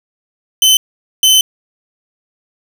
sawtooth tone bursts at uneven times, 3052 Hz, G7, 47 cents flat, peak -3 dBFS, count 2, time 0.62-0.77 / 1.23-1.41 s, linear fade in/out 2 ms, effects 7-bit

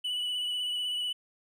triangle tone with vibrato, 2960 Hz, F#7, in tune, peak -28 dBFS, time 0.04-1.13 s, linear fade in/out 10 ms, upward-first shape sine, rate 16 Hz, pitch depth 23 cents each way, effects none

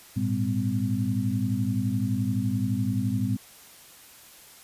sine tone cluster, 105.4 / 117.1 / 199.6 / 253.9 Hz, G#2 / A#2 / G3 / B3, +26 / +8 / +32 / +48 cents, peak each -29 dBFS, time 0.16-3.37 s, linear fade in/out 10 ms, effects white hiss -50 dBFS RMS until 4.63 s + resampled to 32000 Hz

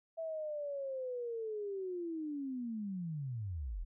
sine linear sweep, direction down, 660 to 34.01 Hz, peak -37 dBFS, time 0.17-3.85 s, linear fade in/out 20 ms, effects none

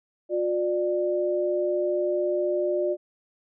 sine tone pair together, 358.4 / 594.3 Hz, F4 / D5, +45 / +20 cents, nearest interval major sixth, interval 875 cents, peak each -25 dBFS, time 0.29-2.97 s, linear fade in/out 50 ms, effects none

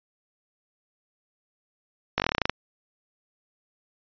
slowing click train, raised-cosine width 0.3 ms, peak -6 dBFS, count 12, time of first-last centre 2.18-2.496 s, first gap 19 ms, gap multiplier 1.08, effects resampled to 11025 Hz

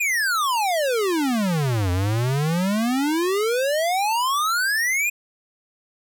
square exponential two-way sweep, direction down then up, 2500 to 87.2 to 2500 Hz, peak -20 dBFS, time 0-5.1 s, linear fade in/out 10 ms, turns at 1.91 s, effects none

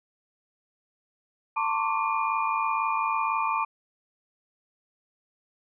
sine tone cluster, 895 / 1057 / 1103 / 1161 / 2424 Hz, A5 / C6 / C#6 / D6 / D#7, +29 / +17 / -9 / -20 / -46 cents, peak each -28 / -31 / -36 / -28 / -34 dBFS, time 1.56-3.65 s, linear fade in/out 10 ms, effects none

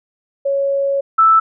sine tone pair in turn, 554.4 / 1318.6 Hz, C#5 / E6, 0 / 0 cents, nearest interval octave + minor third, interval 1500 cents, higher second, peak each -14 / -7 dBFS, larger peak second, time 0.45-1.01 / 1.18-1.4 s, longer first, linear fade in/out 10 ms, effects none

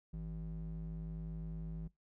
triangle ring-modulated tone, 106.5 Hz, G#2, 44 cents sharp, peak -35 dBFS, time 0.13-1.88 s, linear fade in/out 10 ms, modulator 56 Hz, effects noise-tail reverb RT60 0.2 s tail -22 dB re dry

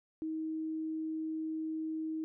sine tone, 316.7 Hz, D#4, 31 cents sharp, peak -34 dBFS, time 0.22-2.24 s, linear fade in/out 0 ms, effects none

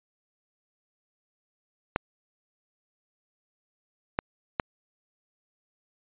clicks, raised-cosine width 0.5 ms, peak -9 dBFS, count 3, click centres 1.961 / 4.189 / 4.598 s, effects resampled to 8000 Hz

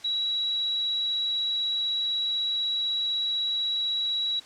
sine tone, 3892 Hz, B7, 26 cents flat, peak -24 dBFS, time 0.04-4.4 s, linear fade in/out 10 ms, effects white hiss -49 dBFS RMS until 4.45 s + low-pass 6000 Hz 12 dB/octave

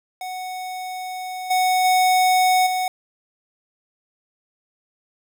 square tone with level steps, 740 Hz, F#5, in tune, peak -29 / -17 / -15 / -21 dBFS, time 0.21-2.88 s, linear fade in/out 2 ms, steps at 1.5 / 1.84 / 2.66 s, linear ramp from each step 10 ms, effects 8-bit

